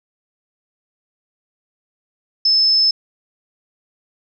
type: tone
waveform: sine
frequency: 5240 Hz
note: E8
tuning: 11 cents flat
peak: -11 dBFS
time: 2.45-2.91 s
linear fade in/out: 5 ms
effects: none